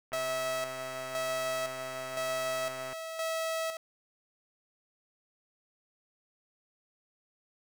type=click train; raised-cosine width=0.5 ms; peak=-29 dBFS; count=369; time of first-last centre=0.12-2.929 s; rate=131 Hz
type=tone with tremolo; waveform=sawtooth; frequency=649 Hz; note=E5; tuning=27 cents flat; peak=-27 dBFS; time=0.13-3.77 s; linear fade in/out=2 ms; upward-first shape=square; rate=0.98 Hz; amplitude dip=55%
effects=none